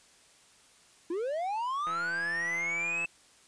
triangle linear sweep, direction up, 321.3 to 2647 Hz, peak -28 dBFS, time 1.1-3.06 s, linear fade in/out 5 ms
click train, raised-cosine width 0.5 ms, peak -28 dBFS, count 200, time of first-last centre 1.87-3.048 s, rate 169 Hz
effects white hiss -60 dBFS RMS until 3.47 s + resampled to 22050 Hz

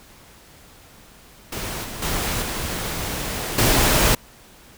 pink noise with level steps, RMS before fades -29 / -33 / -24 / -27 / -17 dBFS, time 1.52-4.15 s, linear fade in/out 5 ms, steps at 1.84 / 2.02 / 2.42 / 3.58 s, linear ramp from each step 5 ms, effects pink hiss -48 dBFS RMS until 4.77 s

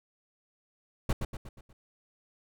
brown noise with echo, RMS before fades -24 dBFS, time 1.09-1.13 s, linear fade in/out 5 ms, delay 120 ms, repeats 5, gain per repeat -6 dB, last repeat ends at 1.73 s, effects none

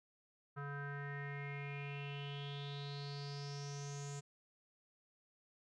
square tone with low-pass filter sweep, 142.2 Hz, C#3, 45 cents sharp, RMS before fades -45 dBFS, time 0.56-4.21 s, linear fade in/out 20 ms, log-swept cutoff 1400 to 7300 Hz, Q 7.4, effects none

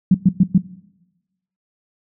sine tone bursts, 185 Hz, F#3, in tune, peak -7 dBFS, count 4, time 0.11-0.58 s, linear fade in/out 5 ms, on 35 ms, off 110 ms, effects noise-tail reverb RT60 1.0 s tail -19 dB re dry

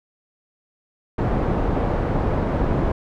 pink low-pass noise, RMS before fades -21 dBFS, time 1.18-2.92 s, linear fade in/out 5 ms, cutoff 840 Hz, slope 12 dB/octave, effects none

